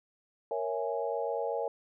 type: chord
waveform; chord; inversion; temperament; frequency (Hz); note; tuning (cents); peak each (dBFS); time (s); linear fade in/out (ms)
sine; A# half-diminished seventh; none; equal; 466.2 / 554.4 / 659.3 / 830.6; A#4 / C#5 / E5 / G#5; 0 / 0 / 0 / 0; -34 / -35 / -37 / -37; 0.51-1.68; 2
effects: none